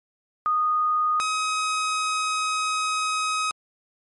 sine / sawtooth tone pair in turn, 1236 / 1265.6 Hz, D#6 / D#6, -12 / +29 cents, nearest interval unison, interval 41 cents, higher second, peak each -19 dBFS, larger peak neither, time 0.46-1.2 / 1.2-3.51 s, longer second, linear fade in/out 0 ms, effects MP3 48 kbps

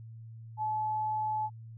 sine tone, 861 Hz, A5, 38 cents flat, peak -29 dBFS, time 0.57-1.5 s, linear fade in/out 50 ms, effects added 113 Hz sine -44 dBFS peak until 1.77 s

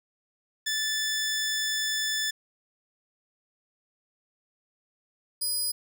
15% pulse tone pair in turn, 1750 / 4950 Hz, A6 / D#8, -10 / -10 cents, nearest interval octave + tritone, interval 1800 cents, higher second, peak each -20 dBFS, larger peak neither, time 0.66-2.31 / 5.41-5.72 s, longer first, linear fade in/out 10 ms, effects none

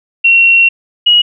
sine tone pair in turn, 2732 / 2901 Hz, F7 / F#7, -39 / -35 cents, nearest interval minor second, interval 104 cents, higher second, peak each -4 dBFS, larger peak neither, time 0.24-0.69 / 1.06-1.22 s, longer first, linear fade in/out 10 ms, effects none

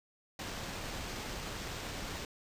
pink noise with sample-and-hold, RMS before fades -41 dBFS, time 0.39-2.25 s, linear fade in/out 2 ms, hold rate 11025 Hz, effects resampled to 32000 Hz

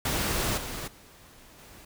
pink noise with level steps, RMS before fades -28 / -36 / -53 / -50 dBFS, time 0.05-1.85 s, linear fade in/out 5 ms, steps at 0.57 / 0.87 / 1.58 s, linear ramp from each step 10 ms, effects none

